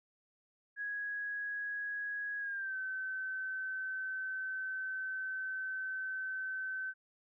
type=tone with pitch glide; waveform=sine; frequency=1661.2 to 1532.2 Hz; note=G#6 to G6; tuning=0 to -40 cents; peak=-36 dBFS; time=0.76-6.94 s; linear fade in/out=50 ms; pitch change=-140 cents; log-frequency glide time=2.39-2.76 s; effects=none